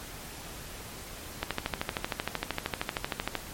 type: click train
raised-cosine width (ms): 0.3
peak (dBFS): -12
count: 26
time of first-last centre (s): 1.43-3.353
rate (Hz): 13
effects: pink hiss -43 dBFS RMS until 3.53 s + MP3 64 kbps